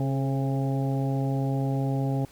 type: harmonic tone with a mistuned harmonic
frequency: 135.2 Hz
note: C#3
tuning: 43 cents flat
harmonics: 1 / 2 / 3 / 4 / 5 / 6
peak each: -25 / -30 / -37 / -37 / -39 / -38 dBFS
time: 0-2.25 s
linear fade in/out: 2 ms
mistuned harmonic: 3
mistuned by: +42 cents
effects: pink hiss -54 dBFS RMS until 2.31 s